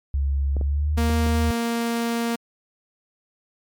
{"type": "tone with pitch glide", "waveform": "sine", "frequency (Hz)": [69.3, 79.15], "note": ["C#2", "D#2"], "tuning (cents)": [0, 30], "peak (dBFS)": -19, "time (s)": [0.14, 1.51], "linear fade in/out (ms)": 0, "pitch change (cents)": 230, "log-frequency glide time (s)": [0.61, 1.11]}
{"type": "clicks", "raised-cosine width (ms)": 2, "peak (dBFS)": -19, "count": 4, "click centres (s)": [0.567, 0.612, 1.098, 1.266]}
{"type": "tone", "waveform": "sawtooth", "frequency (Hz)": 233.1, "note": "A#3", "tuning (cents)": 0, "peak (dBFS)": -18, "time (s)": [0.97, 2.36], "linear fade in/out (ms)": 10}
{"effects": ["MP3 96 kbps"]}